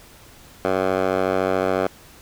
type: tone with band-pass filter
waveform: 10% pulse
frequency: 93.9 Hz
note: F#2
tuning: 26 cents sharp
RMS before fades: -21 dBFS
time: 0.65-1.87 s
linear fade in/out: 0 ms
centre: 760 Hz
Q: 1.3
effects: pink hiss -47 dBFS RMS until 2.21 s